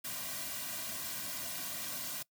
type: noise with comb filter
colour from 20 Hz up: white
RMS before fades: -40 dBFS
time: 0.04-2.23 s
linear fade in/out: 10 ms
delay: 2.3 ms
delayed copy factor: -0.85
effects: noise-tail reverb RT60 0.1 s tail -21 dB re dry